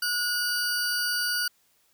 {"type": "tone pair together", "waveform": "40% pulse", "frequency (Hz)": [1454, 4635], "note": ["F#6", "D8"], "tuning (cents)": [-31, -24], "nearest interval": "octave + minor sixth", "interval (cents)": 2007, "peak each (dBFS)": -27, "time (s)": [0.02, 1.48], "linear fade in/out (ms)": 5, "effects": ["white hiss -66 dBFS RMS until 1.93 s"]}